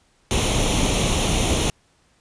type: noise with comb filter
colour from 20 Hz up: pink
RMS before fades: -20 dBFS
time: 0.31-1.7 s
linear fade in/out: 0 ms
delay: 0.31 ms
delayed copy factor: +0.65
effects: pink hiss -61 dBFS RMS until 2.2 s + resampled to 22050 Hz